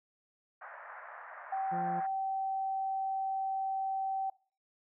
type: band-pass noise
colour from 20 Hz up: white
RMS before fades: -48 dBFS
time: 0.61-2.07 s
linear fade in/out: 10 ms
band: 590 to 1800 Hz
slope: 48 dB/octave
type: tone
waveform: sine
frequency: 772 Hz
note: G5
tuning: 27 cents flat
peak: -31 dBFS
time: 1.52-4.3 s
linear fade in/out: 5 ms
type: harmonic tone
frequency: 174.61 Hz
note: F3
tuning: in tune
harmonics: 1 / 2 / 3 / 4 / 5 / 6 / 8 / 9 / 10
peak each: -39 / -45 / -49 / -51 / -53 / -55 / -57 / -58 / -59 dBFS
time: 1.71-2.01 s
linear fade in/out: 20 ms
effects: noise-tail reverb RT60 0.4 s tail -22 dB re dry